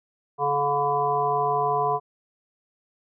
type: harmonic tone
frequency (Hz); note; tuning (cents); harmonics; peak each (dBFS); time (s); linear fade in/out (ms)
143.5; D3; -40; 1 / 3 / 5 / 7 / 8; -35 / -27 / -25 / -24 / -33; 0.38-2; 50
effects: none